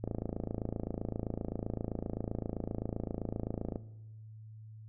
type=click train; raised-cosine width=2 ms; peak=-22 dBFS; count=104; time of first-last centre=0.04-3.758 s; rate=27.7 Hz; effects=noise-tail reverb RT60 1.0 s tail -17 dB re dry + added 109 Hz sine -47 dBFS peak until 4.88 s